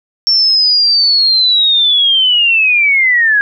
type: linear sweep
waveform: sine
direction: down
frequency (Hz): 5460 to 1626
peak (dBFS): -7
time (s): 0.27-3.41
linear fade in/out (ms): 0
effects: none